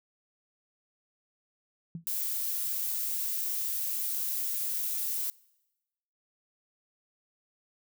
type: tone with exponential decay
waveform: sine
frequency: 166.4 Hz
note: E3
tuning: 17 cents sharp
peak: -32 dBFS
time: 1.95-2.06 s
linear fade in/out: 2 ms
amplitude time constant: 23 ms
type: noise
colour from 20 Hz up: violet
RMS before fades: -32 dBFS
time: 2.07-5.3 s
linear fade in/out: 0 ms
effects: noise-tail reverb RT60 1.0 s tail -24 dB re dry